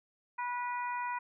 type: harmonic tone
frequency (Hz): 488.6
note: B4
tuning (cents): -19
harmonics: 2 / 3 / 4 / 5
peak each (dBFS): -34 / -43 / -44 / -46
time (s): 0.38-1.19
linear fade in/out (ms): 10
effects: none